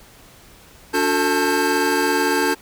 square tone cluster, 287.7 / 361.7 / 445.2 / 881 / 1591 Hz, D4 / F#4 / A4 / A5 / G6, -36 / -39 / +20 / +2 / +25 cents, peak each -24 dBFS, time 0.93-2.55 s, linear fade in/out 20 ms, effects pink hiss -47 dBFS RMS until 2.61 s

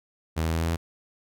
sawtooth tone with pitch steps, 80.4 / 81.15 / 81.9 / 82.66 / 83.43 Hz, E2 / E2 / E2 / E2 / E2, -43 / -27 / -11 / +5 / +21 cents, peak -20 dBFS, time 0.36-0.77 s, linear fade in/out 20 ms, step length 82 ms, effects none

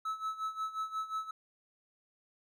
triangle tone with tremolo, 1300 Hz, E6, 24 cents flat, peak -30 dBFS, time 0.05-1.31 s, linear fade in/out 5 ms, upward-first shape sine, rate 5.6 Hz, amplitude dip 80%, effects none

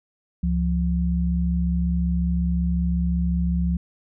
sine tone pair together, 69.13 / 174.61 Hz, C#2 / F3, -4 / 0 cents, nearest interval octave + major third, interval 1604 cents, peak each -22 / -22 dBFS, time 0.43-3.77 s, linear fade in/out 5 ms, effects none

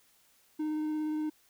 triangle tone with vibrato, 307.2 Hz, D#4, 22 cents flat, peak -28 dBFS, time 0.59-1.3 s, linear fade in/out 10 ms, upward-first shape sine, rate 17 Hz, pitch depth 10 cents each way, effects white hiss -66 dBFS RMS until 1.49 s

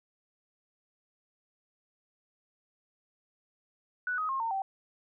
sine tone with pitch steps, 1480 / 1259 / 1071 / 911 / 775 Hz, F#6 / D#6 / C6 / A#5 / G5, 0 / +20 / +40 / -40 / -20 cents, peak -29 dBFS, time 4.07-4.62 s, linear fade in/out 2 ms, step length 110 ms, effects none

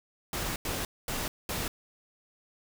pink noise bursts at uneven times, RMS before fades -33 dBFS, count 4, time 0.33-0.56 / 0.65-0.85 / 1.08-1.28 / 1.49-1.68 s, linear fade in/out 2 ms, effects none

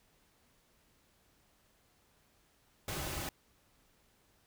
pink noise with comb filter, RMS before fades -39 dBFS, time 2.88-3.29 s, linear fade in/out 2 ms, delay 4.3 ms, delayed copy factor -0.5, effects pink hiss -70 dBFS RMS until 4.46 s

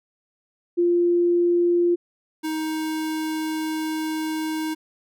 sine / square tone pair in turn, 347.9 / 314.2 Hz, F4 / D#4, -7 / +17 cents, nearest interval major second, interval 176 cents, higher first, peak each -16 / -25 dBFS, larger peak first, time 0.77-1.96 / 2.43-4.75 s, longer second, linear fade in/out 20 ms, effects none

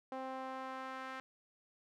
sawtooth tone with band-pass filter sweep, 262.3 Hz, C4, 4 cents sharp, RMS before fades -44 dBFS, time 0.12-1.2 s, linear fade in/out 0 ms, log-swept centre 730 to 1500 Hz, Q 1.5, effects none

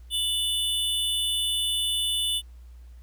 square tone pair together, 2960 / 3520 Hz, F#7 / A7, 0 / 0 cents, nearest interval minor third, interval 300 cents, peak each -28 / -27 dBFS, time 0.1-2.42 s, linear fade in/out 50 ms, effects added 60 Hz sine -43 dBFS peak until 3.02 s + pink hiss -65 dBFS RMS until 3.02 s

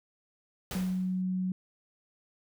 pink noise with exponential decay, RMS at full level -36 dBFS, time 0.71-1.22 s, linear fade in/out 1 ms, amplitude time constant 110 ms
sine tone, 185 Hz, F#3, in tune, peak -28 dBFS, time 0.75-1.52 s, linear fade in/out 2 ms
effects none

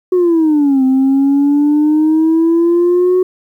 sine exponential two-way sweep, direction down then up, 370 to 260 to 370 Hz, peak -6 dBFS, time 0.12-3.23 s, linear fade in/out 5 ms, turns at 0.84 s, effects tanh soft clip ceiling -6 dBFS + 8-bit

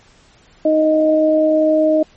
sine tone pair together, 311.5 / 623 Hz, D#4 / D#5, +2 / +2 cents, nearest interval octave, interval 1200 cents, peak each -15 / -12 dBFS, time 0.65-2.03 s, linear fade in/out 5 ms, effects pink hiss -50 dBFS RMS until 2.16 s + MP3 32 kbps

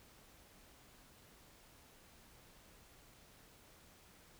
silence, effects pink hiss -63 dBFS RMS until 4.39 s

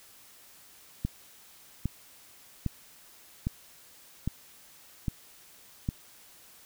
click train, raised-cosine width 5 ms, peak -16 dBFS, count 7, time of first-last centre 1.05-5.889 s, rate 1.24 Hz, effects white hiss -55 dBFS RMS until 6.65 s

